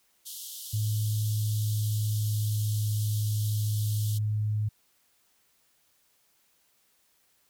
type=band-pass noise; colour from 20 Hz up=white; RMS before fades=-41 dBFS; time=0.25-4.19 s; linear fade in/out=20 ms; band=3000 to 16000 Hz; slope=96 dB/octave
type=tone with pitch glide; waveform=sine; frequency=107.3 to 106.37 Hz; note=A2 to G#2; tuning=-43 to +42 cents; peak=-25 dBFS; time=0.73-4.69 s; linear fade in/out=10 ms; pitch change=-15 cents; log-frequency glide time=1.18-2.91 s
effects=white hiss -68 dBFS RMS until 7.49 s